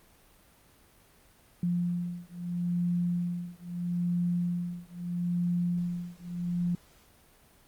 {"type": "beating tone pair", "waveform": "sine", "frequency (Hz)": [174.61, 175.38], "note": ["F3", "F3"], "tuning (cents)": [0, 8], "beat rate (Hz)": 0.77, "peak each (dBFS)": -31, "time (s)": [1.63, 6.75], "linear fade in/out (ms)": 2, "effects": ["pink hiss -60 dBFS RMS until 7.67 s", "Opus 32 kbps"]}